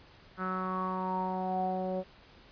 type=tone with low-pass filter sweep; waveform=sawtooth; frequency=186.1 Hz; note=F#3; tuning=10 cents sharp; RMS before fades=-33 dBFS; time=0.37-2.04 s; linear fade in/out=50 ms; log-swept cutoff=1400 to 600 Hz; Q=9.1; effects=pink hiss -57 dBFS RMS until 2.51 s + resampled to 11025 Hz